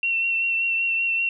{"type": "tone with vibrato", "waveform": "sine", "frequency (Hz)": 2715, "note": "F7", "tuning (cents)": -50, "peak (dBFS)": -20, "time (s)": [0.03, 1.29], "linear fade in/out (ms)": 2, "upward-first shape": "sine", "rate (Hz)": 5.2, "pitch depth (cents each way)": 20, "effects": []}